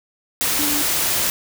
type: tone in noise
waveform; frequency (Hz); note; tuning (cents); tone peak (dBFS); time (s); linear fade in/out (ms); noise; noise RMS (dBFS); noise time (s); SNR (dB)
sine; 293.7; D4; 0; -25; 0.59-0.82; 0; white; -20; 0.41-1.3; -8
effects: none